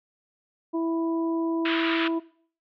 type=harmonic tone; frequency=329.6 Hz; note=E4; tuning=in tune; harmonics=1 / 2 / 3; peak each=-24 / -35 / -36 dBFS; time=0.73-2.2 s; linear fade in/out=20 ms
type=band-pass noise; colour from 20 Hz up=pink; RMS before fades=-29 dBFS; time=1.65-2.08 s; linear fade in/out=5 ms; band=1200 to 3600 Hz; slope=48 dB/octave
effects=noise-tail reverb RT60 0.5 s tail -19 dB re dry